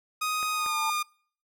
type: tone with pitch glide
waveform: sawtooth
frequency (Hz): 1249 to 1214.1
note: D#6 to D#6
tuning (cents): +6 to -43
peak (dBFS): -23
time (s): 0.21-1.03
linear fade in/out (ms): 10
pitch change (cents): -49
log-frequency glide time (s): 0.54-0.77
type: tone with exponential growth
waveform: sine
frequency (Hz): 889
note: A5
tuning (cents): +18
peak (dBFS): -27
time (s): 0.21-0.9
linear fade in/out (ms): 2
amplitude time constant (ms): 150
type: clicks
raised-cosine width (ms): 0.5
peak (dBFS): -25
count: 2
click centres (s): 0.429 / 0.662
effects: noise-tail reverb RT60 0.5 s tail -25 dB re dry